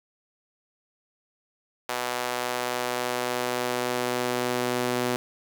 sawtooth tone with high-pass filter sweep, 123.47 Hz, B2, in tune, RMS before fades -28 dBFS, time 1.89-5.16 s, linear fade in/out 0 ms, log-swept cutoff 690 to 300 Hz, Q 0.99, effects 8-bit

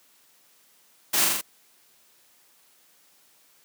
white noise with echo, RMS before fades -23 dBFS, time 1.13-1.25 s, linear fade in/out 10 ms, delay 41 ms, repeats 4, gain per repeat -2 dB, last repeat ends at 1.414 s, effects white hiss -60 dBFS RMS until 3.64 s + high-pass 150 Hz 12 dB/octave

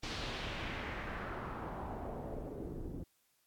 pink noise with low-pass filter sweep, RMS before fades -42 dBFS, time 0.03-3.04 s, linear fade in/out 5 ms, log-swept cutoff 4700 to 290 Hz, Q 1.8, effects white hiss -75 dBFS RMS until 3.46 s + AAC 64 kbps

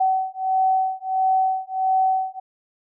sine beating tone pair, 757 / 758.5 Hz, F#5 / F#5, +39 / +43 cents, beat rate 1.5 Hz, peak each -21 dBFS, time 0-2.4 s, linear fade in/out 10 ms, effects none

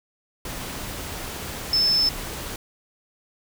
sine tone in noise, 5260 Hz, E8, 5 cents flat, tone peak -17 dBFS, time 1.73-2.09 s, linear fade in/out 2 ms, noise pink, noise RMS -33 dBFS, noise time 0.45-2.56 s, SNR +13 dB, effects none

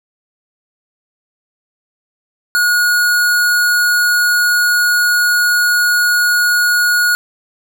square tone, 1447 Hz, F#6, 39 cents flat, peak -11 dBFS, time 2.55-7.15 s, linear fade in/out 0 ms, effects none

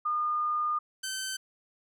sine / 10% pulse tone pair in turn, 1217 / 1539.1 Hz, D#6 / G6, -39 / -32 cents, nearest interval major third, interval 407 cents, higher second, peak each -26 / -24 dBFS, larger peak second, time 0.05-0.79 / 1.03-1.37 s, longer first, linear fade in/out 10 ms, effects none

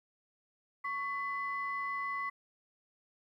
sine tone pair together, 1113 / 2007 Hz, C#6 / B6, +7 / +27 cents, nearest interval minor seventh, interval 1020 cents, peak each -35 / -37 dBFS, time 0.84-2.3 s, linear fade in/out 10 ms, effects tanh soft clip ceiling -26 dBFS + 12-bit

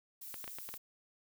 violet noise, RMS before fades -47 dBFS, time 0.21-0.78 s, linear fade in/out 10 ms
clicks, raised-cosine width 0.3 ms, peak -29 dBFS, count 6, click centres 0.342 / 0.442 / 0.478 / 0.586 / 0.69 / 0.74 s
effects none

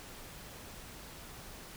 silence, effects pink hiss -49 dBFS RMS until 1.76 s

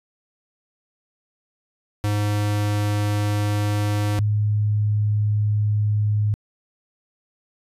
square / sine tone pair in turn, 103.83 / 105.1 Hz, G#2 / G#2, 0 / +21 cents, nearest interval unison, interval 21 cents, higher second, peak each -20 / -17 dBFS, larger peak second, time 2.04-4.19 / 4.19-6.34 s, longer neither, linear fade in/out 0 ms, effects resampled to 32000 Hz

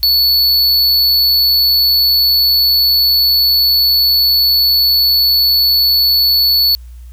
square tone, 4435 Hz, C#8, in tune, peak -9 dBFS, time 0.03-6.75 s, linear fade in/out 0 ms, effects added 60 Hz sine -30 dBFS peak until 7.12 s + white hiss -53 dBFS RMS until 7.12 s

